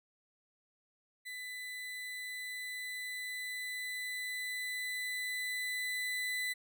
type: tone with level ramp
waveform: 35% pulse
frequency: 1999 Hz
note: B6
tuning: 20 cents sharp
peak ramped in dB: -40 to -32 dBFS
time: 1.25-6.54 s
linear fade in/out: 20 ms
effects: none